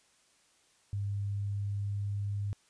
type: tone with pitch glide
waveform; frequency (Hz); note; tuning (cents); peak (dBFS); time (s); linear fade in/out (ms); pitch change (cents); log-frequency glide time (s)
sine; 100.7 to 101.34; G2 to G#2; +47 to -42; -31; 0.93-2.53; 0; +11; 1.1-2.41
effects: white hiss -67 dBFS RMS until 2.69 s + resampled to 22050 Hz